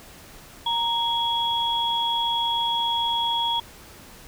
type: tone pair together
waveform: sine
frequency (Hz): 932.3 / 3333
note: A#5 / G#7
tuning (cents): 0 / +5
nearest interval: octave + minor seventh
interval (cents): 2205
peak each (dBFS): -24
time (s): 0.66-3.6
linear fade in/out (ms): 5
effects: pink hiss -46 dBFS RMS until 4.27 s